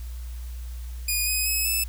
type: tone with pitch steps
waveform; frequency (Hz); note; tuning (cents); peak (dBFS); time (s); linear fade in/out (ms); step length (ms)
5% pulse; 2461 / 2511 / 2563 / 2615; D#7 / D#7 / E7 / E7; -20 / +15 / -49 / -15; -14; 1.08-1.84; 5; 190
effects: added 60 Hz sine -32 dBFS peak until 1.88 s + white hiss -51 dBFS RMS until 1.88 s